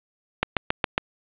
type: click train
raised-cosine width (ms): 0.3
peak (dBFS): -3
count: 5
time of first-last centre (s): 0.43-0.979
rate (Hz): 7.28
effects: resampled to 8000 Hz + 7-bit